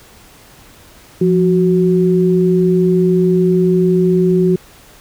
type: tone pair together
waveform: sine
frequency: 174.62 / 370 Hz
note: F3 / F#4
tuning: 0 / 0 cents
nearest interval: octave + minor second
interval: 1300 cents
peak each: -12 dBFS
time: 1.21-4.56 s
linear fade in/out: 5 ms
effects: pink hiss -43 dBFS RMS until 5 s